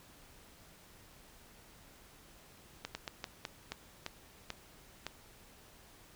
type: slowing click train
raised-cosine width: 0.2 ms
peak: -21 dBFS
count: 9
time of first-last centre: 2.85-5.066 s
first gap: 100 ms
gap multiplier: 1.28
effects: pink hiss -59 dBFS RMS until 6.15 s